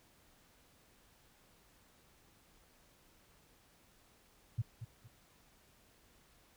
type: tone with echo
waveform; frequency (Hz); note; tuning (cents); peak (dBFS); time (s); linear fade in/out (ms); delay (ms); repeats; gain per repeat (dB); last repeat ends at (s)
sine; 114.6; A#2; -29; -30; 4.58-4.62; 10; 230; 2; -11; 5.08
effects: pink hiss -67 dBFS RMS until 6.56 s